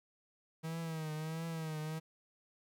45% pulse tone with vibrato, 159.6 Hz, D#3, 44 cents sharp, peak -38 dBFS, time 0.63-2 s, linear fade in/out 20 ms, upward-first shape triangle, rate 1.5 Hz, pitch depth 74 cents each way, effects 12-bit

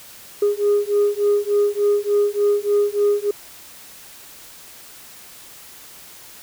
sine beating tone pair, 409 / 412.4 Hz, G#4 / G#4, -26 / -12 cents, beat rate 3.4 Hz, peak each -17 dBFS, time 0.42-3.31 s, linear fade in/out 5 ms, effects tanh soft clip ceiling -11 dBFS + white hiss -42 dBFS RMS until 6.42 s

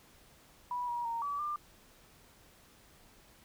sine tone with pitch steps, 980 / 956 / 926 / 1147 / 1194 Hz, B5 / A#5 / A#5 / D6 / D6, -14 / +43 / -12 / -41 / +28 cents, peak -33 dBFS, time 0.71-1.56 s, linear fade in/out 2 ms, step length 170 ms, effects pink hiss -61 dBFS RMS until 3.44 s

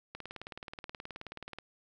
click train, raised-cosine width 0.3 ms, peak -26 dBFS, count 28, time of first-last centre 0.15-1.586 s, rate 18.8 Hz, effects none

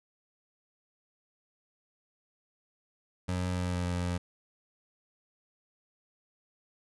25% pulse tone with pitch glide, 90.6 to 88.58 Hz, F#2 to F2, -36 to +25 cents, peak -26 dBFS, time 3.28-4.18 s, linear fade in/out 10 ms, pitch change -39 cents, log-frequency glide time 3.47-3.89 s, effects resampled to 24000 Hz

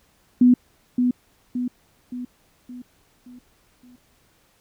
sine tone with echo, 247.4 Hz, B3, 3 cents sharp, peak -10 dBFS, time 0.41-0.54 s, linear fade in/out 5 ms, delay 570 ms, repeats 6, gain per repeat -6 dB, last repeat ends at 3.96 s, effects pink hiss -61 dBFS RMS until 4.6 s

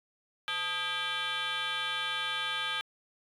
sine tone with frequency modulation, 2349 Hz, D7, in tune, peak -28 dBFS, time 0.48-2.81 s, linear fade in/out 0 ms, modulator 368 Hz, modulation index 3.5, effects tanh soft clip ceiling -29 dBFS

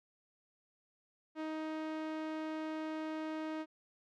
sawtooth tone with low-pass filter, 313.5 Hz, D#4, 13 cents sharp, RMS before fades -40 dBFS, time 1.35-3.66 s, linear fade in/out 50 ms, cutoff 2900 Hz, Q 0.52, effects none

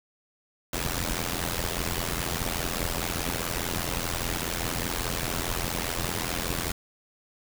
pink noise with amplitude modulation, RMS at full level -26 dBFS, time 0.73-6.72 s, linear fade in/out 5 ms, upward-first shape sine, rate 84.9 Hz, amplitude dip 90%, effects none

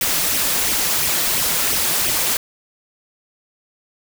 white noise with flanger, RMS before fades -19 dBFS, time 0.01-2.37 s, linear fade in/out 2 ms, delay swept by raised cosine 0.33 to 6.03 ms, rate 2.9 Hz, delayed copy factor +0.6, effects none

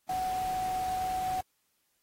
sine tone in noise, 745 Hz, F#5, 12 cents sharp, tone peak -29 dBFS, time 0.09-1.41 s, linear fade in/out 5 ms, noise pink, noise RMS -44 dBFS, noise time 0.09-1.41 s, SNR +12 dB, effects white hiss -75 dBFS RMS until 2.02 s + AAC 48 kbps

